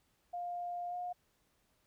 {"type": "tone with pitch glide", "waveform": "sine", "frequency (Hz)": [704, 714.2], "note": ["F5", "F5"], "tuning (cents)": [14, 39], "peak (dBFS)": -37, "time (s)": [0.33, 1.13], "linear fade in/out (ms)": 10, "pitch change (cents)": 25, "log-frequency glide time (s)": [0.89, 0.95], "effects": ["pink hiss -75 dBFS RMS until 1.86 s"]}